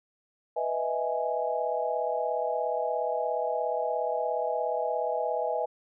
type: chord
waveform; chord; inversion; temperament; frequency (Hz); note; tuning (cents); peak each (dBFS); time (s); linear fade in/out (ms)
sine; E major seventh; second; equal; 493.9 / 622.3 / 659.3 / 830.6; B4 / D#5 / E5 / G#5; 0 / 0 / 0 / 0; -32; 0.56-5.66; 10
effects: none